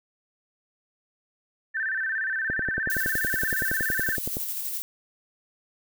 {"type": "tone with vibrato", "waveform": "sine", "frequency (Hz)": 1661.2, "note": "G#6", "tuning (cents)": 0, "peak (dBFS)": -25, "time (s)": [1.74, 4.17], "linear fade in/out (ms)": 20, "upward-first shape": "square", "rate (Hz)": 17, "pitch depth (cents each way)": 120}
{"type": "click train", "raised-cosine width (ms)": 2, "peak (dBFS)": -18, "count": 21, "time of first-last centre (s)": [2.5, 4.369], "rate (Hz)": 10.7}
{"type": "noise with tremolo", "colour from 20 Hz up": "violet", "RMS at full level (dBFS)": -30, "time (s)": [2.9, 4.82], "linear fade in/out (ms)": 0, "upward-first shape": "square", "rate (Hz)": 12, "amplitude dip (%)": 30}
{"effects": []}